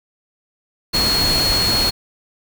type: tone in noise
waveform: sine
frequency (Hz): 4315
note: C#8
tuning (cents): -47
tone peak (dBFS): -16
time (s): 0.93-1.91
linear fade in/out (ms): 20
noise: pink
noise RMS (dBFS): -21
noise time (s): 0.93-1.91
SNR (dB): +2
effects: none